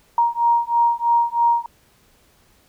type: beating tone pair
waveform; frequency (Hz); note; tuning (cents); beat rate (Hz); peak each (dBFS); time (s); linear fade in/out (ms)
sine; 938 / 941.1; A#5 / A#5; +11 / +16; 3.1; -18; 0.18-1.66; 2
effects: pink hiss -57 dBFS RMS until 2.68 s